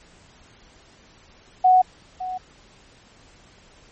sine tone with echo, 740 Hz, F#5, in tune, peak -11 dBFS, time 1.64-1.82 s, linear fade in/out 10 ms, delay 560 ms, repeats 1, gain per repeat -15 dB, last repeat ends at 2.38 s, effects pink hiss -52 dBFS RMS until 3.91 s + MP3 32 kbps

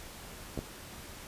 clicks, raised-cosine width 2 ms, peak -22 dBFS, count 2, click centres 0.576 / 0.59 s, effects pink hiss -47 dBFS RMS until 1.27 s + resampled to 32000 Hz

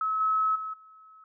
sine tone with level steps, 1290 Hz, E6, 38 cents flat, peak -25 / -22 / -32 / -50 dBFS, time 0.01-1.24 s, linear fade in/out 2 ms, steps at 0.2 / 0.55 / 0.73 s, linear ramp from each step 10 ms, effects none

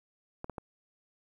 clicks, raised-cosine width 1 ms, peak -24 dBFS, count 3, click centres 0.444 / 0.497 / 0.582 s, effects 10-bit

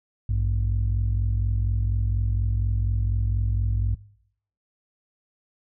sine tone pair together, 57.12 / 101.3 Hz, A#1 / G#2, -35 / -43 cents, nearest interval minor seventh, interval 992 cents, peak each -22 dBFS, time 0.29-3.95 s, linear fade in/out 5 ms, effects noise-tail reverb RT60 0.7 s tail -22 dB re dry + tanh soft clip ceiling -16 dBFS

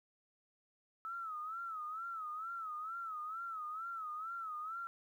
sine tone with vibrato, 1297 Hz, E6, 28 cents flat, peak -40 dBFS, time 1.05-4.87 s, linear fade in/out 0 ms, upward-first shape sine, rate 2.2 Hz, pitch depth 110 cents each way, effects 12-bit

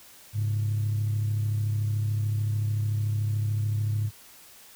sine tone pair together, 105 / 138.59 Hz, G#2 / C#3, +19 / 0 cents, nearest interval perfect fourth, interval 481 cents, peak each -23 / -34 dBFS, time 0.33-4.11 s, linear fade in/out 50 ms, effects tanh soft clip ceiling -19 dBFS + white hiss -51 dBFS RMS until 4.75 s

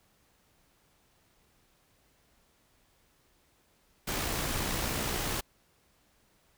pink noise with amplitude modulation, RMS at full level -31 dBFS, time 4.07-5.41 s, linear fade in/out 10 ms, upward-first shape sine, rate 59.9 Hz, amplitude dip 35%, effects pink hiss -68 dBFS RMS until 6.57 s

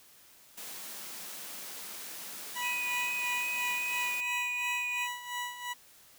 white high-pass noise, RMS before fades -43 dBFS, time 0.57-4.21 s, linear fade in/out 10 ms, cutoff 150 Hz, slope 96 dB/octave
20% pulse tone with tremolo, 978 Hz, B5, 17 cents flat, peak -28 dBFS, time 2.55-5.74 s, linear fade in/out 20 ms, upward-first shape sine, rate 2.9 Hz, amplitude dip 70%
triangle tone with vibrato, 2489 Hz, D#7, in tune, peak -30 dBFS, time 2.61-5.08 s, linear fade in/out 50 ms, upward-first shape sine, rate 2.5 Hz, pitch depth 14 cents each way
effects white hiss -58 dBFS RMS until 6.18 s

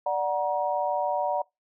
sine chord, D augmented, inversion none, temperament equal with one note detuned, 587.3 / 740 / 947 Hz, D5 / F#5 / A#5, 0 / 0 / +27 cents, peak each -28 / -28 / -28 dBFS, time 0.06-1.42 s, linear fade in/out 5 ms, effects noise-tail reverb RT60 0.2 s tail -25 dB re dry

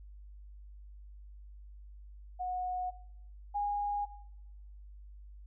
sine tone pair in turn, 730 / 819.4 Hz, F#5 / G#5, -24 / -24 cents, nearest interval major second, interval 200 cents, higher second, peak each -33 / -30 dBFS, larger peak second, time 2.39-2.91 / 3.54-4.06 s, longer neither, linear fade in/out 20 ms, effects noise-tail reverb RT60 0.9 s tail -18 dB re dry + added 50 Hz sine -48 dBFS peak until 5.46 s

